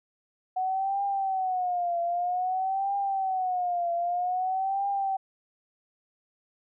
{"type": "tone with vibrato", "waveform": "sine", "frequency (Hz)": 740, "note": "F#5", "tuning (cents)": 0, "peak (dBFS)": -25, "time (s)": [0.56, 5.17], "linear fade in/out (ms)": 10, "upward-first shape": "triangle", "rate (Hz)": 0.52, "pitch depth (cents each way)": 140, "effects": []}